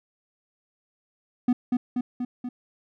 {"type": "tone with echo", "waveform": "triangle", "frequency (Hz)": 246.9, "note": "B3", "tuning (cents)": 0, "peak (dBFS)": -15, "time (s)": [1.48, 1.53], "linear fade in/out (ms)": 5, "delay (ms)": 240, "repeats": 4, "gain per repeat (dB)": -3, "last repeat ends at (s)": 2.49, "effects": []}